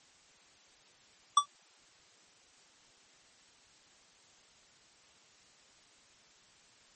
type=tone with exponential decay; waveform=square; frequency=1154 Hz; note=D6; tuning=31 cents flat; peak=-17 dBFS; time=1.37-1.46 s; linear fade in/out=5 ms; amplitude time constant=18 ms; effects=white hiss -62 dBFS RMS until 6.95 s + MP3 32 kbps